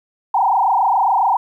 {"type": "tone with frequency modulation", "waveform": "sine", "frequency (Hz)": 862, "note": "A5", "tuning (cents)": -36, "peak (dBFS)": -12, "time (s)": [0.34, 1.37], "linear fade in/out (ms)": 5, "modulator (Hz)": 27.3, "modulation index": 4.1, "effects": ["9-bit"]}